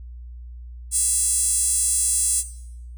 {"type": "tone with high-pass filter", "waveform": "5% pulse", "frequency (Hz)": 671, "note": "E5", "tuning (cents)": 31, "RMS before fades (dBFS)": -20, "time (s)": [0.91, 2.44], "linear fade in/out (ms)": 50, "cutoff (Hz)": 9000, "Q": 5.3, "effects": ["noise-tail reverb RT60 0.8 s tail -17 dB re dry", "added 60 Hz sine -35 dBFS peak until 2.97 s"]}